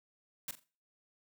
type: noise with echo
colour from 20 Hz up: white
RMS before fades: -39 dBFS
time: 0.48-0.51 s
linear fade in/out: 2 ms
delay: 43 ms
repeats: 3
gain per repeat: -12 dB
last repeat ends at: 0.639 s
effects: noise-tail reverb RT60 0.4 s tail -22 dB re dry + high-pass 150 Hz 12 dB/octave